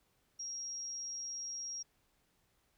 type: tone with amplitude modulation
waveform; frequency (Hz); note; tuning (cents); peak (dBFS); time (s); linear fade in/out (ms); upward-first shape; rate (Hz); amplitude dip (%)
sine; 5620; F8; +10; -38; 0.39-1.83; 10; sine; 137; 30
effects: pink hiss -75 dBFS RMS until 2.77 s